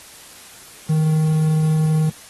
triangle tone with quantisation, 156.4 Hz, D#3, 9 cents sharp, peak -12 dBFS, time 0.89-2.1 s, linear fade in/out 10 ms, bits 7, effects white hiss -42 dBFS RMS until 2.29 s + AAC 32 kbps

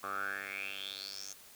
10% pulse tone with band-pass filter sweep, 98 Hz, G2, in tune, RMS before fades -41 dBFS, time 0.03-1.33 s, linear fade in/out 5 ms, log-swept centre 1100 to 6500 Hz, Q 7.8, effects white hiss -56 dBFS RMS until 1.55 s

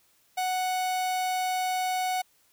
45% pulse tone, 740 Hz, F#5, in tune, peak -26 dBFS, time 0.37-2.22 s, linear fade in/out 10 ms, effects white hiss -65 dBFS RMS until 2.52 s

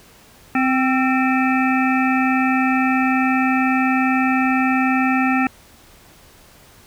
harmonic tone with a mistuned harmonic, 260 Hz, C4, 11 cents flat, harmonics 1 / 3 / 5 / 7 / 9 / 10, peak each -17 / -22 / -24 / -25 / -27 / -27 dBFS, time 0.55-5.47 s, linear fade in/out 2 ms, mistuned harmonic 5, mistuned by +51 cents, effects pink hiss -48 dBFS RMS until 6.86 s

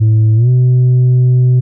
sine tone with pitch glide, 109.6 to 125.9 Hz, A2 to B2, -6 to +34 cents, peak -3 dBFS, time 0-1.61 s, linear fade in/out 20 ms, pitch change +240 cents, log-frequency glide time 0.35-0.49 s, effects tanh soft clip ceiling -5 dBFS

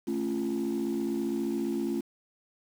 sine chord, A augmented, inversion none, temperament just, 220 / 275 / 343.8 Hz, A3 / C#4 / E#4, 0 / -14 / -27 cents, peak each -31 / -31 / -30 dBFS, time 0.07-2.01 s, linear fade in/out 10 ms, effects tanh soft clip ceiling -23 dBFS + 8-bit

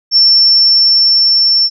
sine tone with level ramp, 5410 Hz, E8, 44 cents sharp, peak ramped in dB -4 to -7 dBFS, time 0.11-1.7 s, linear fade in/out 50 ms, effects none

